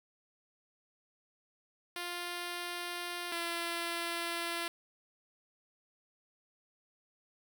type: tone pair in turn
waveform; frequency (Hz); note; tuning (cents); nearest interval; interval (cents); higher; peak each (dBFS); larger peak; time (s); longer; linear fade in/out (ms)
5% pulse; 350.4 / 340; F4 / F4; +6 / -46; minor second; 52; first; -26 / -23; second; 1.96-3.32 / 3.32-4.68; neither; 2
effects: none